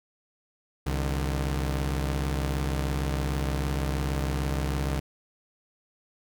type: tone pair together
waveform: sawtooth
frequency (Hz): 66.44 / 150.2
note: C2 / D3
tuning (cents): +27 / +39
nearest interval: octave + major second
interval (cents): 1412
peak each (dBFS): -23 / -28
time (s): 0.86-5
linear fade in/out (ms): 10
effects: none